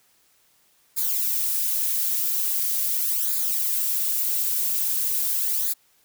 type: noise with flanger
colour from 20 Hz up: violet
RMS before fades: -24 dBFS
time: 0.96-5.74 s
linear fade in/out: 20 ms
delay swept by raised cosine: 0.34 to 5.04 ms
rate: 0.42 Hz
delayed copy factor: -0.65
effects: white hiss -62 dBFS RMS until 6.04 s